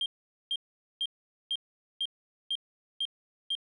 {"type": "tone bursts", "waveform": "sine", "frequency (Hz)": 3194, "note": "G7", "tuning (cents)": 32, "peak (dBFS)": -26, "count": 8, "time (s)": [0.01, 3.552], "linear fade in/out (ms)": 2, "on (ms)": 49, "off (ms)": 450, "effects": ["tanh soft clip ceiling -25 dBFS"]}